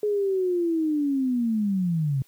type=linear sweep; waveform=sine; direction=down; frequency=423.4 to 129.3 Hz; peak=-21 dBFS; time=0.03-2.22 s; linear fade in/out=2 ms; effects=white hiss -60 dBFS RMS until 2.27 s + high-pass 80 Hz 12 dB/octave